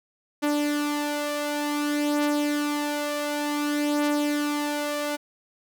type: beating tone pair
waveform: sawtooth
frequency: 293.7 / 294.25 Hz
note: D4 / D4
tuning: 0 / +3 cents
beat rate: 0.55 Hz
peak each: -21 / -26 dBFS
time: 0.42-5.17 s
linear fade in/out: 20 ms
effects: none